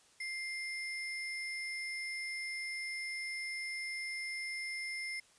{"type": "tone with sample-and-hold", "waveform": "sine", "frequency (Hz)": 2100, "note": "C7", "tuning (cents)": 6, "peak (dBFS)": -37, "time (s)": [0.2, 5.2], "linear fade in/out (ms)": 5, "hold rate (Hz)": 7350, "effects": ["white hiss -65 dBFS RMS until 5.38 s", "resampled to 22050 Hz"]}